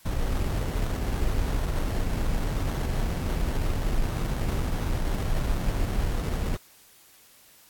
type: noise with sample-and-hold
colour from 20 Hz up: brown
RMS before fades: -26 dBFS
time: 0.05-6.57 s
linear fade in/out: 10 ms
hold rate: 2450 Hz
effects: white hiss -55 dBFS RMS until 7.69 s + AAC 64 kbps

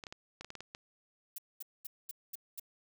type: clicks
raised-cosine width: 0.2 ms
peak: -27 dBFS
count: 9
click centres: 0.038 / 0.068 / 0.125 / 0.41 / 0.446 / 0.504 / 0.553 / 0.606 / 0.749 s
type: noise bursts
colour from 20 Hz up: violet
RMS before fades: -42 dBFS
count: 6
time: 1.36-2.598 s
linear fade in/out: 5 ms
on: 23 ms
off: 220 ms
effects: none

